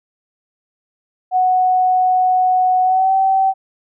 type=tone with pitch glide; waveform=sine; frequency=739 to 769 Hz; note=F#5 to G5; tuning=-2 to -33 cents; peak=-11 dBFS; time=1.31-3.54 s; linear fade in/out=50 ms; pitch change=+69 cents; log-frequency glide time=2.83-3.13 s; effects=none